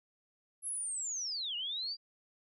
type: linear two-way sweep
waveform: sine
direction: down then up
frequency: 11175 to 2800 to 4812 Hz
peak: -35 dBFS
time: 0.62-1.97 s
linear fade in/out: 50 ms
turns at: 1.56 s
effects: none

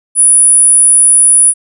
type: tone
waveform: sine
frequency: 9820 Hz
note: D#9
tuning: 24 cents flat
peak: -3 dBFS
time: 0.15-1.54 s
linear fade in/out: 50 ms
effects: none

